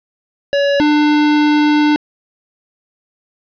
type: tone pair in turn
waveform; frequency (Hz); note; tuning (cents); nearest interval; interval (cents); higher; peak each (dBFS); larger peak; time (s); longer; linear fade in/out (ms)
square; 565 / 298.5; C#5 / D4; +33 / +28; major seventh; 1105; first; -12 / -10; second; 0.53-0.8 / 0.8-1.96; second; 0
effects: resampled to 11025 Hz + 8-bit